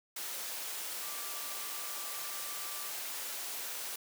sine tone in noise, 1174.7 Hz, D6, in tune, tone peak -50 dBFS, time 1.02-2.9 s, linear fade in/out 5 ms, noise white, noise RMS -40 dBFS, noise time 0.16-3.96 s, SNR -13 dB, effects high-pass 400 Hz 12 dB/octave

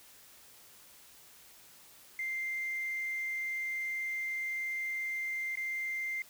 sine tone with dropouts, 2093 Hz, C7, in tune, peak -32 dBFS, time 2.19-6.22 s, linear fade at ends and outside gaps 2 ms, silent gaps 5.555-5.572 s, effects tanh soft clip ceiling -29 dBFS + white hiss -57 dBFS RMS until 6.29 s

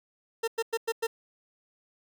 40% pulse tone bursts, 454.5 Hz, A#4, 44 cents flat, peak -25 dBFS, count 5, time 0.43-1.07 s, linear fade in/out 10 ms, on 48 ms, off 100 ms, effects 9-bit

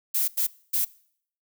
violet noise bursts at uneven times, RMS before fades -24 dBFS, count 3, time 0.14-0.28 / 0.37-0.47 / 0.73-0.85 s, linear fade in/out 10 ms, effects noise-tail reverb RT60 0.6 s tail -22 dB re dry

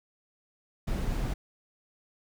brown noise, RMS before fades -30 dBFS, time 0.87-1.34 s, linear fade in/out 10 ms, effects none

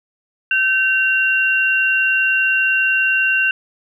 sine tone pair together, 1541 / 2755 Hz, G6 / F7, -30 / -24 cents, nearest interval minor seventh, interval 1006 cents, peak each -16 dBFS, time 0.51-3.51 s, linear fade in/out 2 ms, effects none

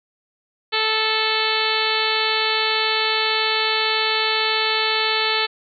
harmonic tone, 438.2 Hz, A4, 7 cents flat, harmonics 1 / 2 / 3 / 4 / 5 / 6 / 7 / 8 / 9 / 10, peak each -27 / -27 / -27 / -27 / -27 / -27 / -27 / -27 / -27 / -27 dBFS, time 0.72-5.47 s, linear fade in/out 20 ms, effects none

